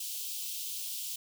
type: high-pass noise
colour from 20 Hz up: white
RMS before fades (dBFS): -38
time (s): 0-1.16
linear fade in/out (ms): 5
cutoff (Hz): 2800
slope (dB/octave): 48
effects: none